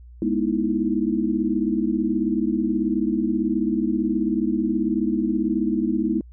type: chord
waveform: sine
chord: E major seventh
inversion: first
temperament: equal with one note detuned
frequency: 207.7 / 242.7 / 311.1 / 329.6 Hz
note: G#3 / B3 / D#4 / E4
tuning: 0 / -30 / 0 / 0 cents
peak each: -25 dBFS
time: 0.22-6.21 s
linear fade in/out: 2 ms
effects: added 60 Hz sine -41 dBFS peak until 6.32 s